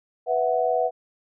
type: chord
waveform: sine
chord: B suspended fourth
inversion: none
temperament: equal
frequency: 493.9 / 659.3 / 740 Hz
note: B4 / E5 / F#5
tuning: 0 / 0 / 0 cents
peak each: -24 dBFS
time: 0.26-0.91 s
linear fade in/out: 50 ms
effects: none